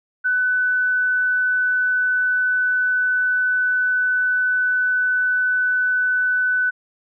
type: tone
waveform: sine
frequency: 1499 Hz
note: F#6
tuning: 22 cents sharp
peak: -16 dBFS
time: 0.24-6.71 s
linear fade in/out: 20 ms
effects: none